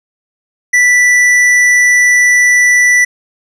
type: tone with hard clipping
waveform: triangle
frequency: 1971 Hz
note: B6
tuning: 4 cents flat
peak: -7 dBFS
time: 0.73-3.05 s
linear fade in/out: 10 ms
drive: 12 dB
effects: none